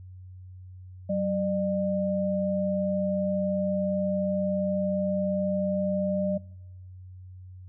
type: tone pair together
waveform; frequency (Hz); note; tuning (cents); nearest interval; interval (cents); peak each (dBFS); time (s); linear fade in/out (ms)
sine; 189.24 / 602; F#3 / D5; +39 / +43; octave + minor sixth; 2004; -27; 1.09-6.38; 10
effects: noise-tail reverb RT60 0.9 s tail -23 dB re dry + added 92 Hz sine -42 dBFS peak until 7.68 s